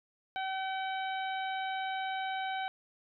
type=harmonic tone; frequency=764 Hz; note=G5; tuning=45 cents flat; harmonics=1 / 2 / 3 / 4 / 5; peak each=-34 / -40 / -44 / -46 / -48 dBFS; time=0.36-2.68 s; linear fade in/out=0 ms; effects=none